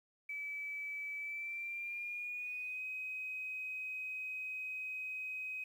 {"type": "tone with pitch glide", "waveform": "sine", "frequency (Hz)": [2300, 2523], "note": ["D7", "D#7"], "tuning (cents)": [-37, 23], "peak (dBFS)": -39, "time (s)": [0.29, 5.64], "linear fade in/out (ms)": 5, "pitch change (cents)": 160, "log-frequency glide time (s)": [1.18, 2.85], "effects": ["11-bit"]}